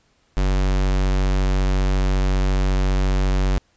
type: tone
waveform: square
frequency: 47.29 Hz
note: F#1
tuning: 39 cents sharp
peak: -17 dBFS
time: 0.37-3.58 s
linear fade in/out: 0 ms
effects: pink hiss -62 dBFS RMS until 3.76 s + resampled to 16000 Hz